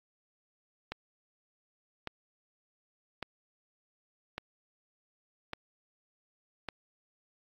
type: click train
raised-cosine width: 0.3 ms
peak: -20 dBFS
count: 6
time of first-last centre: 0.92-6.687 s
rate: 0.867 Hz
effects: AAC 48 kbps